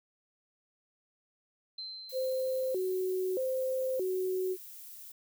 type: tone with exponential decay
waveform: sine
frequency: 4100 Hz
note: C8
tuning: 36 cents flat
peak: -37 dBFS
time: 1.78-3.39 s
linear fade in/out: 5 ms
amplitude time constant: 350 ms
type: noise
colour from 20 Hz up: violet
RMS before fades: -48 dBFS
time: 2.09-5.12 s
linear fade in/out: 5 ms
type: tone with vibrato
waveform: sine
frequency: 440 Hz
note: A4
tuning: in tune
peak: -29 dBFS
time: 2.12-4.57 s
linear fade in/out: 50 ms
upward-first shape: square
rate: 0.8 Hz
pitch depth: 290 cents each way
effects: none